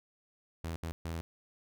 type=tone bursts at uneven times; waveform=sawtooth; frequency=82.41 Hz; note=E2; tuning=in tune; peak=-32 dBFS; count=3; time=0.64-0.76 / 0.83-0.92 / 1.05-1.21 s; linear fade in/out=0 ms; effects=none